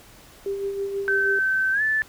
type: tone with tremolo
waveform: sine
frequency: 396 Hz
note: G4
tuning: 18 cents sharp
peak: -23 dBFS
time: 0.46-1.39 s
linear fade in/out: 2 ms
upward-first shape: sine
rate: 6.2 Hz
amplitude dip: 45%
type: tone with pitch glide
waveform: sine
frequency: 1541 to 1749.8 Hz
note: G6 to A6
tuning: -30 to -10 cents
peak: -19 dBFS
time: 1.08-2.02 s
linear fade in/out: 0 ms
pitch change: +220 cents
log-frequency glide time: 1.72-1.82 s
effects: pink hiss -49 dBFS RMS until 2.08 s